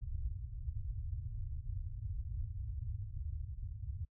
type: low-pass noise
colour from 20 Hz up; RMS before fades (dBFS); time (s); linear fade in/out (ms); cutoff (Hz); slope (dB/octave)
white; -41; 0.01-4.05; 5; 110; 48
effects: noise-tail reverb RT60 0.1 s tail -25 dB re dry